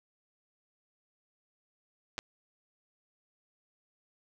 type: clicks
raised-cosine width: 0.2 ms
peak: -19 / -17 dBFS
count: 2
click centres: 2.181 / 2.189 s
effects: none